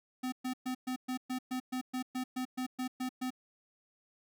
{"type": "tone bursts", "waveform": "square", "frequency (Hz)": 255.1, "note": "C4", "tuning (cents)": -44, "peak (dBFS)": -34, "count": 15, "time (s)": [0.23, 3.305], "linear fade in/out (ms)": 10, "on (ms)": 93, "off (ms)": 120, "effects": []}